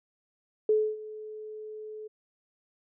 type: tone with ADSR envelope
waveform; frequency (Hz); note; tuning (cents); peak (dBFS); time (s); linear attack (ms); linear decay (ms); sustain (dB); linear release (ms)
sine; 430; A4; -40; -19; 0.69-2.08; 3; 270; -19; 14
effects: none